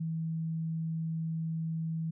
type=tone; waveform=sine; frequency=162.1 Hz; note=E3; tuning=29 cents flat; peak=-31 dBFS; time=0-2.11 s; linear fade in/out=10 ms; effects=none